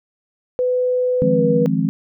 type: tone with pitch glide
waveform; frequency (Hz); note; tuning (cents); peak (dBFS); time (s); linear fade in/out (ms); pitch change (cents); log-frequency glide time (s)
sine; 501 to 483.1; B4 to B4; +25 to -38; -15; 0.59-1.66; 0; -63; 1.32-1.41
type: chord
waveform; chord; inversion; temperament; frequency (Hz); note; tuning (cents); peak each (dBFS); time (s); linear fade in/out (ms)
sine; F minor seventh; third; just; 157.15 / 174.61 / 209.5 / 261.9; Eb3 / F3 / Ab3 / C4; +18 / 0 / +15 / +2; -21; 1.22-1.89; 0
effects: none